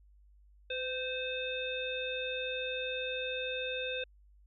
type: harmonic tone with a mistuned harmonic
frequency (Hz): 519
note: C5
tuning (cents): -14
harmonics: 1 / 3 / 5 / 7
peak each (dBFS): -37 / -43 / -39 / -40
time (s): 0.7-4.04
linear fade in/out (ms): 5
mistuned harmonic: 1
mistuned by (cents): -31
effects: added 50 Hz sine -58 dBFS peak until 4.46 s